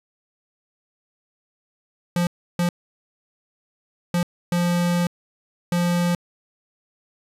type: tone bursts at uneven times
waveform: square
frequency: 174.61 Hz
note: F3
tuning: in tune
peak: -19 dBFS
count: 5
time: 2.16-2.27 / 2.59-2.69 / 4.14-4.23 / 4.52-5.07 / 5.72-6.15 s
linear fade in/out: 2 ms
effects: resampled to 32000 Hz